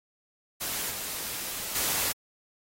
white noise with level steps, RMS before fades -32 / -35 / -28 dBFS, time 0.6-2.13 s, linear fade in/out 20 ms, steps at 0.9 / 1.75 s, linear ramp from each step 5 ms, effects AAC 48 kbps

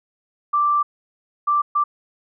sine tone bursts at uneven times, 1174.7 Hz, D6, in tune, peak -15 dBFS, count 3, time 0.53-0.83 / 1.47-1.62 / 1.75-1.84 s, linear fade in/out 10 ms, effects none

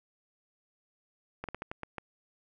slowing click train, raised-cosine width 0.5 ms, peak -22 dBFS, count 7, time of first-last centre 1.44-1.983 s, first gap 47 ms, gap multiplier 1.26, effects none

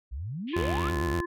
sine exponential sweep, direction up, 55.1 to 1500 Hz, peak -32 dBFS, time 0.11-0.9 s, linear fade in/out 20 ms
pink band-pass noise, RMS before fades -44 dBFS, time 0.47-0.92 s, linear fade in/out 20 ms, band 2200 to 3400 Hz, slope 48 dB/octave
harmonic tone, 346.1 Hz, F4, 16 cents flat, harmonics 1 / 3 / 5, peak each -31 / -36 / -38 dBFS, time 0.53-1.26 s, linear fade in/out 10 ms
sawtooth tone with vibrato, 77.78 Hz, D#2, in tune, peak -24 dBFS, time 0.56-1.21 s, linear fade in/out 5 ms, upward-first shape sine, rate 8.8 Hz, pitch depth 250 cents each way
effects none

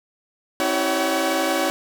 sawtooth tone cluster, 268.7 / 325 / 382.1 / 563 / 756 Hz, C4 / E4 / G4 / C#5 / F#5, +46 / -24 / -44 / +27 / +37 cents, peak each -25 / -21 / -26 / -20 / -22 dBFS, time 0.6-1.7 s, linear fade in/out 0 ms, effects none

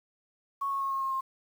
sine tone with pitch steps, 1105 / 1096.7 / 1088.5 / 1080.4 / 1072.3 / 1064.3 Hz, C#6 / C#6 / C#6 / C#6 / C6 / C6, -6 / -19 / -32 / -45 / +42 / +29 cents, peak -28 dBFS, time 0.61-1.21 s, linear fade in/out 10 ms, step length 100 ms, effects 9-bit

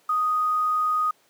sine tone with quantisation, 1244.5 Hz, D#6, in tune, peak -20 dBFS, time 0.09-1.11 s, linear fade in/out 5 ms, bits 8, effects pink hiss -61 dBFS RMS until 1.29 s + high-pass 300 Hz 12 dB/octave

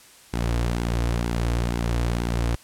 sawtooth tone with flanger, 58.5 Hz, A#1, 7 cents sharp, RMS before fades -24 dBFS, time 0.33-2.56 s, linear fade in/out 10 ms, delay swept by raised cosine 1.6 to 5.3 ms, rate 2.1 Hz, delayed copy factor -0.5, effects white hiss -50 dBFS RMS until 2.63 s + low-pass 11000 Hz 12 dB/octave

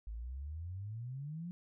sine exponential sweep, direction up, 51.91 to 180.5 Hz, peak -40 dBFS, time 0.07-1.51 s, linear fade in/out 0 ms, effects none

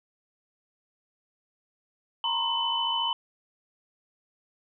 sine tone cluster, 926 / 980 / 1067 / 3014 Hz, A#5 / B5 / C6 / F#7, -12 / -14 / +34 / +31 cents, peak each -30 / -36 / -35 / -27 dBFS, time 2.24-3.13 s, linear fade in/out 2 ms, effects none

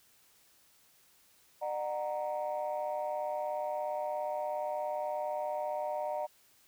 sine chord, D augmented, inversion none, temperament equal with one note detuned, 602.8 / 740 / 932.3 Hz, D5 / F#5 / A#5, +45 / 0 / 0 cents, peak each -34 / -37 / -38 dBFS, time 1.61-6.27 s, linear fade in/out 20 ms, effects tanh soft clip ceiling -26 dBFS + white hiss -65 dBFS RMS until 6.67 s

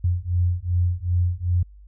sine beating tone pair, 87.31 / 89.91 Hz, F2 / F#2, 0 / -49 cents, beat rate 2.6 Hz, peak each -22 dBFS, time 0.04-1.63 s, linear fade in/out 5 ms, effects added 50 Hz sine -43 dBFS peak until 1.87 s

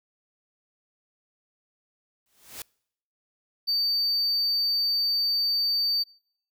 white noise with exponential growth, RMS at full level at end -35 dBFS, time 2.26-2.62 s, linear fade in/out 2 ms, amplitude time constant 77 ms
triangle tone, 4600 Hz, D8, 37 cents flat, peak -21 dBFS, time 3.67-6.04 s, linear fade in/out 20 ms
effects noise-tail reverb RT60 0.7 s tail -26 dB re dry

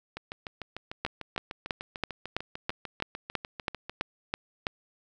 two click trains, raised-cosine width 0.3 ms, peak -21 / -12 dBFS, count 26 / 12, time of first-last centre 0.17-3.896 / 1.05-4.668 s, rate 6.71 / 3.04 Hz, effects none

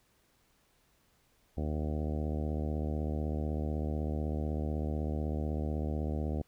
harmonic tone, 76 Hz, D#2, 40 cents flat, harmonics 1 / 2 / 3 / 4 / 5 / 6 / 7 / 8 / 9 / 10, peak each -33 / -39 / -39 / -42 / -45 / -46 / -46 / -49 / -49 / -52 dBFS, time 1.57-6.42 s, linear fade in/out 5 ms, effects pink hiss -70 dBFS RMS until 6.47 s

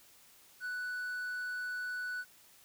triangle tone, 1484 Hz, F#6, 5 cents sharp, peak -34 dBFS, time 0.6-2.25 s, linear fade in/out 50 ms, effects white hiss -61 dBFS RMS until 2.64 s

